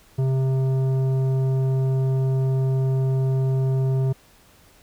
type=tone with tanh clipping; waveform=sine; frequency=132.4 Hz; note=C3; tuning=21 cents sharp; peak=-20 dBFS; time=0.18-4.13 s; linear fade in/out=10 ms; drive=11 dB; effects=pink hiss -54 dBFS RMS until 4.82 s